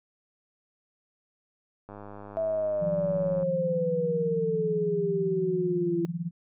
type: click train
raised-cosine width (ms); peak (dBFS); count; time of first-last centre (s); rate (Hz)
1; -29; 158; 1.89-3.429; 102
type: exponential sweep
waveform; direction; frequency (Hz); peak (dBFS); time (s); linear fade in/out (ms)
sine; down; 657 to 336.5; -25; 2.37-6.05; 0
type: tone with tremolo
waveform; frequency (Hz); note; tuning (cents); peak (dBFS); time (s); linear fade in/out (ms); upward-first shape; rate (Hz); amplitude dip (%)
sine; 170.2; F3; -44; -26; 2.81-6.31; 20; sine; 18; 85
effects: none